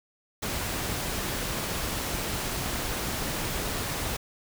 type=noise; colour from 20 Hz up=pink; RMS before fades=-31 dBFS; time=0.42-4.17 s; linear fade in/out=10 ms; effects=none